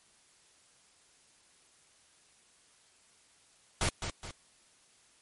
pink noise with echo, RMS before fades -29 dBFS, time 3.81-3.89 s, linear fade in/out 2 ms, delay 210 ms, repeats 2, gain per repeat -7 dB, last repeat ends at 4.31 s, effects white hiss -64 dBFS RMS until 5.21 s + MP3 48 kbps

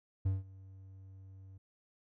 triangle tone with ADSR envelope, 95.7 Hz, G2, 41 cents flat, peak -25 dBFS, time 0.25-1.58 s, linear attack 11 ms, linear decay 170 ms, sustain -23 dB, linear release 8 ms, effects none

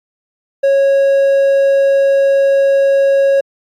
triangle tone, 550 Hz, C#5, 14 cents flat, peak -6 dBFS, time 0.63-3.41 s, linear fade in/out 10 ms, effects AAC 64 kbps

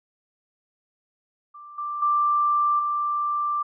sine tone with level steps, 1179 Hz, D6, 6 cents sharp, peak -40 / -27 / -18 / -22 dBFS, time 1.54-3.63 s, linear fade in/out 10 ms, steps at 1.78 / 2.02 / 2.79 s, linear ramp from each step 5 ms, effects none

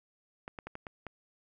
clicks, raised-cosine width 0.5 ms, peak -26 dBFS, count 6, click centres 0.479 / 0.588 / 0.67 / 0.754 / 0.868 / 1.067 s, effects none

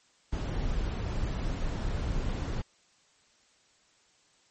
brown noise, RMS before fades -31 dBFS, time 0.32-2.62 s, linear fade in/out 10 ms, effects white hiss -65 dBFS RMS until 4.5 s + MP3 32 kbps

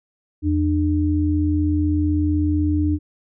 sine tone pair together, 84.09 / 300 Hz, E2 / D4, +35 / +37 cents, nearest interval octave + minor seventh, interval 2202 cents, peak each -19 / -19 dBFS, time 0.42-2.99 s, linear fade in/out 50 ms, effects none

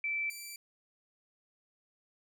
sine / 10% pulse tone pair in turn, 2326 / 2334 Hz, D7 / D7, -17 / -11 cents, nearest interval unison, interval 6 cents, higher second, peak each -31 / -34 dBFS, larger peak first, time 0.04-0.3 / 0.3-0.56 s, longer neither, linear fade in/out 2 ms, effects none

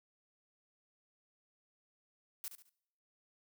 blue noise with echo, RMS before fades -42 dBFS, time 2.44-2.48 s, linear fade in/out 0 ms, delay 71 ms, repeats 3, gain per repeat -9 dB, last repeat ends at 2.693 s, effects noise-tail reverb RT60 0.8 s tail -25 dB re dry

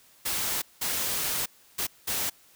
white noise bursts at uneven times, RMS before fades -29 dBFS, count 4, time 0.25-0.62 / 0.81-1.46 / 1.78-1.87 / 2.07-2.3 s, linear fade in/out 10 ms, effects white hiss -58 dBFS RMS until 2.55 s

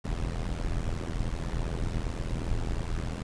brown noise with amplitude modulation, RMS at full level -27 dBFS, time 0.04-3.23 s, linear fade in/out 10 ms, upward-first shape sine, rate 82.5 Hz, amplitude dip 90%, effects resampled to 22050 Hz

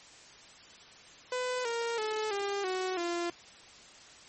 sawtooth tone with pitch steps, 502 / 465.7 / 432 / 400.7 / 371.8 / 344.9 Hz, B4 / A#4 / A4 / G4 / F#4 / F4, +28 / -2 / -32 / +38 / +8 / -22 cents, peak -27 dBFS, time 1.32-3.3 s, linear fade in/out 2 ms, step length 330 ms, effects white hiss -53 dBFS RMS until 4.28 s + MP3 32 kbps

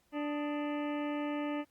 harmonic tone with a mistuned harmonic, 293.7 Hz, D4, in tune, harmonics 1 / 2 / 3 / 4 / 6 / 7 / 8 / 9 / 10, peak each -34 / -40 / -44 / -46 / -50 / -51 / -52 / -53 / -54 dBFS, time 0.12-1.65 s, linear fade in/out 50 ms, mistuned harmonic 4, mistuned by +94 cents, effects pink hiss -72 dBFS RMS until 1.7 s + Opus 48 kbps

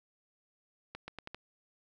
accelerating click train, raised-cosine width 0.3 ms, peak -26 dBFS, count 5, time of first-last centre 0.95-1.346 s, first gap 130 ms, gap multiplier 0.82, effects none

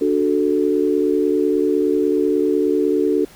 sine chord, D major, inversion none, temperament equal, 293.7 / 370 / 440 Hz, D4 / F#4 / A4, 0 / 0 / 0 cents, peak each -19 dBFS, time 0.01-3.25 s, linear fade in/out 5 ms, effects pink hiss -46 dBFS RMS until 3.35 s

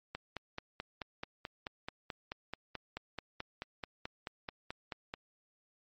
click train, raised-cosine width 0.3 ms, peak -23 dBFS, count 24, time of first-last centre 0.15-5.139 s, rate 4.61 Hz, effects MP3 32 kbps

